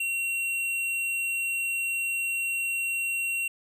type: tone with tanh clipping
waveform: triangle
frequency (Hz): 2739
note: F7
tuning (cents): -34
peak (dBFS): -28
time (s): 0-3.48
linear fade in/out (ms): 5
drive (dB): 17
effects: none